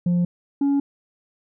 sine tone pair in turn, 175.5 / 280.7 Hz, F3 / C#4, +9 / +22 cents, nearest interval minor sixth, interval 813 cents, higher second, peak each -14 dBFS, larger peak neither, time 0.06-0.25 / 0.61-0.8 s, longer neither, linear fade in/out 5 ms, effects tanh soft clip ceiling -16 dBFS

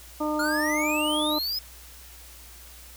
harmonic tone, 303.1 Hz, D#4, 45 cents flat, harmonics 1 / 2 / 3 / 4, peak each -27 / -30 / -32 / -33 dBFS, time 0.2-1.39 s, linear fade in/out 10 ms
square exponential sweep, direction up, 1396.9 to 5160 Hz, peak -27 dBFS, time 0.39-1.59 s, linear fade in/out 5 ms
effects added 60 Hz sine -48 dBFS peak until 2.96 s + white hiss -48 dBFS RMS until 2.96 s

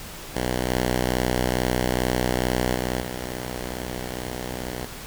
5% pulse tone with level steps, 62.3 Hz, B1, 16 cents sharp, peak -12 / -10 / -13 / -19 dBFS, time 0.35-4.86 s, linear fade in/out 5 ms, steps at 0.69 / 2.74 / 3 s, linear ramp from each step 20 ms, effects pink hiss -38 dBFS RMS until 5.06 s

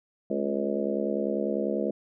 harmonic tone with a mistuned harmonic, 70.1 Hz, C#2, 20 cents sharp, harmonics 3 / 4 / 5 / 6 / 7 / 8 / 9, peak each -31 / -36 / -32 / -35 / -32 / -34 / -35 dBFS, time 0.3-1.91 s, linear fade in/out 5 ms, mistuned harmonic 4, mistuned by -45 cents, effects none

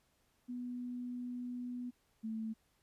sine tone pair in turn, 246.1 / 221.4 Hz, B3 / A3, -6 / +11 cents, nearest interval major second, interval 183 cents, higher first, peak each -39 / -37 dBFS, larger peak second, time 0.48-1.91 / 2.23-2.54 s, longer first, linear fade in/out 20 ms, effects pink hiss -75 dBFS RMS until 2.82 s + resampled to 32000 Hz

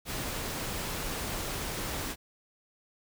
pink noise, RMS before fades -35 dBFS, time 0.05-2.16 s, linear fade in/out 50 ms, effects none

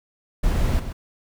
brown noise with echo, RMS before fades -20 dBFS, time 0.43-0.8 s, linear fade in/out 10 ms, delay 130 ms, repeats 1, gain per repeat -9 dB, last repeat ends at 0.93 s, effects none

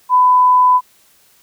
sine tone, 1001 Hz, B5, 23 cents sharp, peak -7 dBFS, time 0.09-0.81 s, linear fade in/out 50 ms, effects white hiss -52 dBFS RMS until 1.42 s

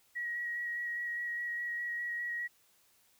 sine tone with vibrato, 1907 Hz, A#6, 39 cents sharp, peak -34 dBFS, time 0.15-2.48 s, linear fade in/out 20 ms, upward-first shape square, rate 4.9 Hz, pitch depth 12 cents each way, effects white hiss -68 dBFS RMS until 3.19 s

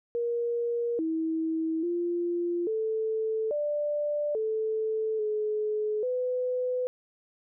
sine tone with pitch steps, 472.5 / 322.3 / 346.7 / 440.1 / 590 / 438.1 / 426.1 / 502 Hz, A#4 / E4 / F4 / A4 / D5 / A4 / G#4 / B4, +23 / -39 / -13 / 0 / +8 / -7 / +44 / +28 cents, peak -26 dBFS, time 0.15-6.87 s, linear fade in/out 0 ms, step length 840 ms, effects none

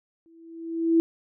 sine tone with exponential growth, 330 Hz, E4, 2 cents sharp, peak -14 dBFS, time 0.26-1 s, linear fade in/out 0 ms, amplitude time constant 160 ms, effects none

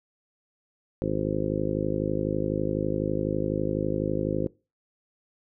harmonic tone, 52 Hz, G#1, 3 cents sharp, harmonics 1 / 2 / 3 / 4 / 5 / 6 / 7 / 8 / 9 / 10, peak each -38 / -35 / -32 / -36 / -33 / -32 / -32 / -36 / -36 / -33 dBFS, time 1.02-4.47 s, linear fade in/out 0 ms, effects noise-tail reverb RT60 0.3 s tail -23 dB re dry

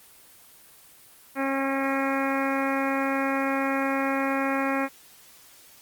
harmonic tone, 271.5 Hz, C#4, 36 cents flat, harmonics 1 / 2 / 3 / 4 / 5 / 6 / 7 / 8 / 9, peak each -27 / -30 / -32 / -33 / -34 / -35 / -35 / -36 / -37 dBFS, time 1.35-4.89 s, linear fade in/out 50 ms, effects white hiss -52 dBFS RMS until 5.81 s + Opus 24 kbps

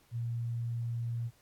sine tone, 117.5 Hz, A#2, 14 cents sharp, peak -32 dBFS, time 0.11-1.31 s, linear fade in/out 50 ms, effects pink hiss -66 dBFS RMS until 1.41 s + AAC 64 kbps

